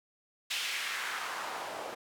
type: noise with band-pass filter sweep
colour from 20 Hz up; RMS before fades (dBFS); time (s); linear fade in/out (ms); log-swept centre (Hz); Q
white; -37; 0.5-1.95; 10; 3000 to 550; 1.6
effects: none